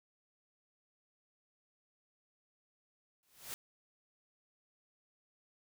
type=noise with exponential growth; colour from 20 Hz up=white; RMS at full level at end=-40 dBFS; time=3.23-3.54 s; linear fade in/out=0 ms; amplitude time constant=66 ms; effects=none